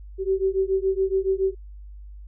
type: beating tone pair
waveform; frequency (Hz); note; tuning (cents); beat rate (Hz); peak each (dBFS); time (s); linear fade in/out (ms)
sine; 380 / 387.1; F#4 / G4; +46 / -22; 7.1; -23; 0.18-1.55; 50
effects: added 50 Hz sine -38 dBFS peak until 2.27 s